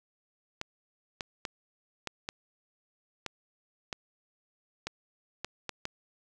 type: clicks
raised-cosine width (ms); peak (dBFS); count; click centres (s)
0.2; -17; 11; 0.614 / 1.208 / 1.452 / 2.073 / 2.289 / 3.263 / 3.928 / 4.87 / 5.446 / 5.693 / 5.854
effects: none